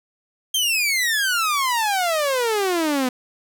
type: exponential sweep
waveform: sawtooth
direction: down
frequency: 3212 to 246.9 Hz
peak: -15 dBFS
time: 0.54-3.09 s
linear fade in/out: 5 ms
effects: none